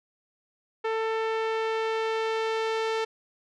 sawtooth tone with low-pass filter sweep, 445.1 Hz, A4, 20 cents sharp, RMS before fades -28 dBFS, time 0.84-3.05 s, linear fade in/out 10 ms, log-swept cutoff 2300 to 4300 Hz, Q 0.87, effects none

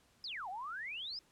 sine exponential two-way sweep, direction down then up, 5274 to 707 to 5274 Hz, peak -40 dBFS, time 0.24-1.19 s, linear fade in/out 2 ms, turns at 0.49 s, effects pink hiss -69 dBFS RMS until 1.31 s + low-pass 11000 Hz 12 dB/octave

